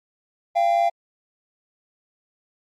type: tone pair together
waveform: triangle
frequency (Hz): 687.4 / 792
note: F5 / G5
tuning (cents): -28 / +18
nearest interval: major second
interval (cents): 246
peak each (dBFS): -16 / -20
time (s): 0.55-0.9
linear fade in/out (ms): 20
effects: Opus 48 kbps